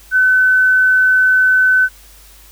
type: tone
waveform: sine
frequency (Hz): 1514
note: F#6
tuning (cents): +39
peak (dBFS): -8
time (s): 0.11-1.89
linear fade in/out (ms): 50
effects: added 50 Hz sine -43 dBFS peak until 2.51 s + white hiss -44 dBFS RMS until 2.51 s